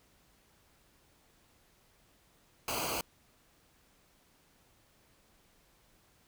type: noise with comb filter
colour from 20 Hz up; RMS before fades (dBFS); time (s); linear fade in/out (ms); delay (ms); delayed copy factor
pink; -35; 2.68-3.01; 2; 0.55; -0.8
effects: pink hiss -67 dBFS RMS until 6.27 s